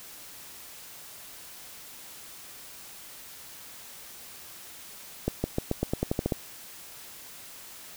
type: accelerating click train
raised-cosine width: 2 ms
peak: -12 dBFS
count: 11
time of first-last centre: 5.28-6.322 s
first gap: 160 ms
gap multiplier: 0.9
effects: white hiss -46 dBFS RMS until 7.96 s